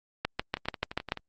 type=two click trains; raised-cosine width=0.3 ms; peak=-21 / -11 dBFS; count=8 / 7; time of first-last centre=0.57-1.173 / 0.25-1.121 s; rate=11.6 / 6.89 Hz; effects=Opus 48 kbps